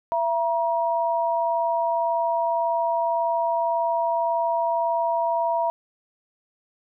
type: tone pair together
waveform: sine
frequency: 671.8 / 950 Hz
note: E5 / A#5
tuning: +33 / +33 cents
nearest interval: tritone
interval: 600 cents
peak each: -23 dBFS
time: 0.12-5.7 s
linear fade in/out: 0 ms
effects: none